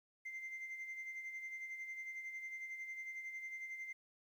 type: tone with tremolo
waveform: sine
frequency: 2086 Hz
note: C7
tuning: 6 cents flat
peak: -40 dBFS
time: 0.25-3.93 s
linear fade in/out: 10 ms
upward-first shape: sine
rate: 11 Hz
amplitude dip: 55%
effects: tanh soft clip ceiling -41 dBFS + 12-bit